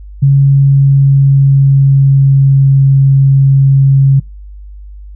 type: tone with pitch glide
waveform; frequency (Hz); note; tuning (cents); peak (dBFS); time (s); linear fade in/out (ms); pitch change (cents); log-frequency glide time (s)
sine; 138.59 to 136.6; C#3 to C#3; 0 to -25; -3; 0.22-4.2; 10; -25; 0.35-2.84
effects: noise-tail reverb RT60 0.2 s tail -25 dB re dry + added 50 Hz sine -27 dBFS peak until 5.15 s